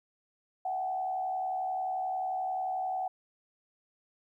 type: tone with frequency modulation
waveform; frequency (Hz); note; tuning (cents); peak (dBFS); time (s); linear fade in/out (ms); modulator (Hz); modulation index
sine; 751; F#5; +26; -30; 0.65-3.08; 5; 71.3; 0.55
effects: 12-bit